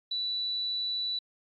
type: tone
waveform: sine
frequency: 3956 Hz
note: B7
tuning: 2 cents sharp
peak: -29 dBFS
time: 0.11-1.19 s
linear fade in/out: 5 ms
effects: AAC 32 kbps